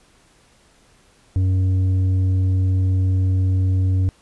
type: tone with tanh clipping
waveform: sine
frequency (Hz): 93.6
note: F#2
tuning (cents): +20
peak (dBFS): -16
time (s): 1.36-4.09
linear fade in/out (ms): 0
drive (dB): 6
effects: pink hiss -55 dBFS RMS until 4.21 s + resampled to 24000 Hz